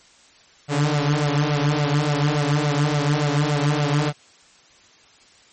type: tone with flanger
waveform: sawtooth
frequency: 146.83 Hz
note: D3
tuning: in tune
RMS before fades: -20 dBFS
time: 0.68-4.13 s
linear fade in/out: 50 ms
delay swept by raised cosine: 1.4 to 6.2 ms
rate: 3.5 Hz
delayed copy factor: +0.8
effects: white hiss -52 dBFS RMS until 5.52 s + MP3 32 kbps